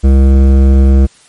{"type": "tone with hard clipping", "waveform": "sine", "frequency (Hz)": 67.2, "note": "C2", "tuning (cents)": 47, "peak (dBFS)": -5, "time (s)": [0.03, 1.07], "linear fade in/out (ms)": 20, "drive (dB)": 13, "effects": ["white hiss -44 dBFS RMS until 1.28 s", "MP3 48 kbps"]}